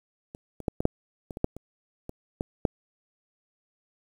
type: clicks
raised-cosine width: 2 ms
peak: -27 / -25 / -12 / -15 / -6 / -23 / -22 / -9 / -26 / -23 / -15 / -8 dBFS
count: 12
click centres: 0.349 / 0.603 / 0.682 / 0.805 / 0.854 / 1.308 / 1.371 / 1.444 / 1.566 / 2.094 / 2.409 / 2.652 s
effects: 8-bit